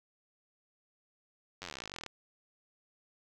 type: slowing click train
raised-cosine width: 0.2 ms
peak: -24 dBFS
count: 27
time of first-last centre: 1.62-2.063 s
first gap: 10 ms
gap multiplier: 1.04
effects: none